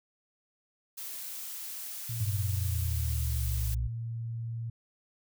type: noise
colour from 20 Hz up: blue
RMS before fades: -40 dBFS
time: 0.97-3.75 s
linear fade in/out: 10 ms
type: tone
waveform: sine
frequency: 115.2 Hz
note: A#2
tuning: 20 cents flat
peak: -33 dBFS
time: 2.09-4.7 s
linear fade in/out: 5 ms
type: exponential sweep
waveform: sine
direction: down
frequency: 102.2 to 59.1 Hz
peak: -29 dBFS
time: 2.2-3.88 s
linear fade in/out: 10 ms
effects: none